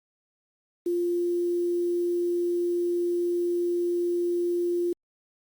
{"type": "tone with quantisation", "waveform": "sine", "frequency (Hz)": 349.2, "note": "F4", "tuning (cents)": 0, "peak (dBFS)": -23, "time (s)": [0.86, 4.93], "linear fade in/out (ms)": 5, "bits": 8, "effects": ["Opus 48 kbps"]}